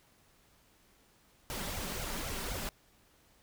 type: noise with flanger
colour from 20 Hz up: pink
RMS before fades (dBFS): -38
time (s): 1.5-2.69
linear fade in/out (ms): 0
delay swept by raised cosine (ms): 1.3 to 5.3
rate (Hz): 3.9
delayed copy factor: +0.9
effects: pink hiss -66 dBFS RMS until 3.42 s